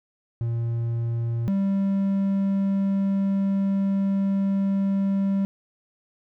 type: tone pair in turn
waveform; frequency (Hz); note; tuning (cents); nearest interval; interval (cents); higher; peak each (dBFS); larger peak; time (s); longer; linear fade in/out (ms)
triangle; 116.54 / 196; A#2 / G3; 0 / 0; major sixth; 900; second; -21 / -18; second; 0.41-1.48 / 1.48-5.45; second; 0
effects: none